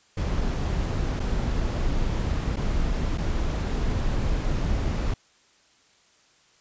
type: noise with dropouts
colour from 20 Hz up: brown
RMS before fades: -25 dBFS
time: 0.17-5.14 s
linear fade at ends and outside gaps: 5 ms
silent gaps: 1.196-1.2 / 2.561-2.567 / 3.176-3.182 s
effects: white hiss -60 dBFS RMS until 6.6 s + resampled to 16000 Hz